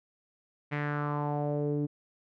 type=tone with low-pass filter sweep; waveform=sawtooth; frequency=146.83 Hz; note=D3; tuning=in tune; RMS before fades=-31 dBFS; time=0.71-1.87 s; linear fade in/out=20 ms; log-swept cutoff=2200 to 330 Hz; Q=3.5; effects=none